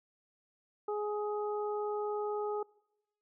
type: harmonic tone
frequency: 418 Hz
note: G#4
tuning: 11 cents sharp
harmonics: 1 / 2 / 3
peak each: -33 / -39 / -43 dBFS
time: 0.88-2.63 s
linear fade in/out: 5 ms
effects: noise-tail reverb RT60 0.9 s tail -25 dB re dry